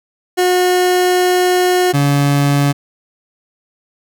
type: tone pair in turn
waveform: 30% pulse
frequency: 362.3 / 142.33 Hz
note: F#4 / C#3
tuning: -36 / +46 cents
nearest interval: octave + major third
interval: 1618 cents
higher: first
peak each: -8 dBFS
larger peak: neither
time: 0.37-1.93 / 1.93-2.73 s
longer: first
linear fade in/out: 20 ms
effects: none